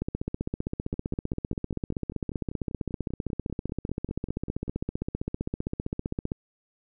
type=two click trains; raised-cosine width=3 ms; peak=-16 / -24 dBFS; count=98 / 20; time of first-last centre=0.02-6.319 / 0.94-4.68 s; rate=15.4 / 5.08 Hz; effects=none